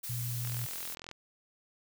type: noise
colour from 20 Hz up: blue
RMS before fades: -40 dBFS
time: 0.03-0.95 s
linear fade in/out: 10 ms
type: tone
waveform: sine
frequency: 120 Hz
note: B2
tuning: 49 cents flat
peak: -34 dBFS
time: 0.09-0.66 s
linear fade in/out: 10 ms
type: click train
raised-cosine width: 0.2 ms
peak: -26 dBFS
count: 29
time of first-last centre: 0.45-1.114 s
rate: 42.2 Hz
effects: none